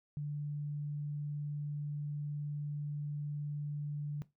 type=tone; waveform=sine; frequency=146.83 Hz; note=D3; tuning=in tune; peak=-35 dBFS; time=0.17-4.22 s; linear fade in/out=0 ms; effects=noise-tail reverb RT60 0.2 s tail -17 dB re dry